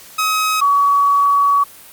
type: tone pair in turn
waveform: sawtooth / sine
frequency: 1270 / 1131.4 Hz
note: D#6 / C#6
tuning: +35 / +35 cents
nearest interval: major second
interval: 200 cents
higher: first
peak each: -11 / -10 dBFS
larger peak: second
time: 0.18-0.61 / 0.61-1.64 s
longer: second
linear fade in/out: 10 ms
effects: white hiss -40 dBFS RMS until 1.92 s + Opus 48 kbps